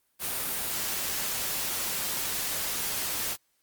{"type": "noise", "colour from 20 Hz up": "white", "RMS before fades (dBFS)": -31, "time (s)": [0.19, 3.37], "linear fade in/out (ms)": 50, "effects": ["white hiss -72 dBFS RMS until 3.62 s", "Opus 32 kbps"]}